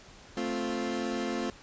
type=chord; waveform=30% pulse; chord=F major; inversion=first; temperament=equal; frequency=220 / 261.6 / 349.2 Hz; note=A3 / C4 / F4; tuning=0 / 0 / 0 cents; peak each=-32 dBFS; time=0.37-1.5 s; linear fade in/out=2 ms; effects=pink hiss -52 dBFS RMS until 1.62 s + resampled to 16000 Hz